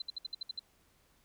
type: tone bursts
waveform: sine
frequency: 4057 Hz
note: B7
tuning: 46 cents sharp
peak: -35 dBFS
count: 8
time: 0-0.594 s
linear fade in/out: 5 ms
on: 20 ms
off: 62 ms
effects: pink hiss -69 dBFS RMS until 1.24 s